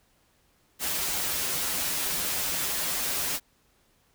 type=noise with comb filter; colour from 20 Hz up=white; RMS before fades=-29 dBFS; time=0.79-3.4 s; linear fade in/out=50 ms; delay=9 ms; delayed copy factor=-0.75; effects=pink hiss -66 dBFS RMS until 4.14 s